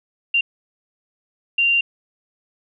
sine tone bursts at uneven times, 2775 Hz, F7, 12 cents flat, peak -14 dBFS, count 2, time 0.34-0.41 / 1.58-1.81 s, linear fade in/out 5 ms, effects none

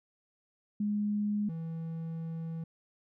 sine / triangle tone pair in turn, 207.7 / 163.57 Hz, G#3 / E3, 0 / -13 cents, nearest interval major third, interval 413 cents, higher first, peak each -28 / -33 dBFS, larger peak first, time 0.8-1.49 / 1.49-2.64 s, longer second, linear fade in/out 5 ms, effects none

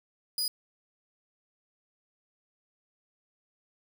sawtooth tone, 4936 Hz, D#8, 15 cents flat, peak -25 dBFS, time 0.38-0.48 s, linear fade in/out 2 ms, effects 9-bit

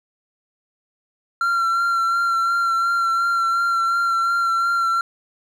triangle tone with vibrato, 1368 Hz, F6, 36 cents flat, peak -15 dBFS, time 1.41-5.01 s, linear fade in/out 2 ms, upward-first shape sine, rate 2.8 Hz, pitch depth 21 cents each way, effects none

